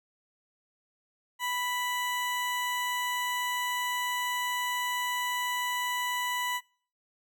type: tone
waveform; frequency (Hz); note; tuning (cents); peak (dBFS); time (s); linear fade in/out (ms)
20% pulse; 987.8; B5; 0; -24; 1.39-6.61; 50
effects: noise-tail reverb RT60 0.5 s tail -26 dB re dry